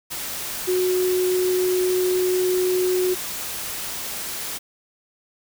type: tone in noise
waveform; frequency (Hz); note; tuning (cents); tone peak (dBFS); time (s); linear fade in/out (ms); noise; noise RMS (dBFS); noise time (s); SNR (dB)
sine; 366.4; F#4; -17; -18; 0.67-3.15; 20; white; -30; 0.1-4.59; +9
effects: none